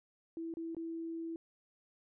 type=tone with dropouts; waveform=sine; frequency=329.6 Hz; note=E4; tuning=in tune; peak=-38 dBFS; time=0.37-1.36 s; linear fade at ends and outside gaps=1 ms; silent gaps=0.539-0.57 / 0.748-0.767 s; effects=none